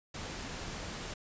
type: noise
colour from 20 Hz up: pink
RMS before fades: -41 dBFS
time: 0.14-1.14 s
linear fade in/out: 5 ms
effects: resampled to 16000 Hz